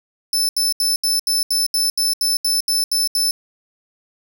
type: tone bursts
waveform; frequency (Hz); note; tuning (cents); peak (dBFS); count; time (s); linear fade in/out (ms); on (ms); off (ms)
sawtooth; 5274; E8; 0; -13; 13; 0.33-3.31; 2; 160; 75
effects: none